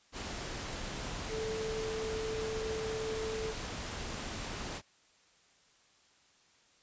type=tone in noise; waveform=sine; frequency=440 Hz; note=A4; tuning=in tune; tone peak=-35 dBFS; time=1.28-3.54 s; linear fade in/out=50 ms; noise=pink; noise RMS=-40 dBFS; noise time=0.12-4.82 s; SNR=+2 dB; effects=white hiss -66 dBFS RMS until 6.82 s + resampled to 16000 Hz